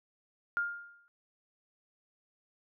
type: tone with exponential decay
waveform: sine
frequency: 1408 Hz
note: F6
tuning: 14 cents sharp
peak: -26 dBFS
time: 0.57-1.08 s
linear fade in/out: 0 ms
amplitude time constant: 110 ms
effects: none